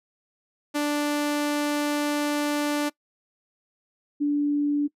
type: tone pair in turn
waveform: sawtooth / sine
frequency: 293.7 / 290.8 Hz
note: D4 / D4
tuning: 0 / -17 cents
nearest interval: unison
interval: 17 cents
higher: first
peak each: -19 / -20 dBFS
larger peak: first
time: 0.74-2.9 / 4.2-4.88 s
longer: first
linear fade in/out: 20 ms
effects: noise-tail reverb RT60 0.1 s tail -22 dB re dry + resampled to 32000 Hz